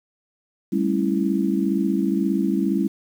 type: chord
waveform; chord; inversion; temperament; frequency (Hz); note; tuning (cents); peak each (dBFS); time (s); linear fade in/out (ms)
sine; A dominant seventh; third; just; 198 / 220 / 275 / 330; G3 / A3 / C#4 / E4; +18 / 0 / -14 / +2; -22 / -28 / -24 / -24; 0.72-2.88; 10
effects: 8-bit

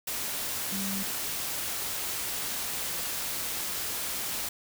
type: tone in noise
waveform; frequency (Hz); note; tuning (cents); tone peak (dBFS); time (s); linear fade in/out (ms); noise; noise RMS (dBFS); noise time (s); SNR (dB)
sine; 196; G3; 0; -33; 0.72-1.03; 5; white; -33; 0.07-4.49; -3
effects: none

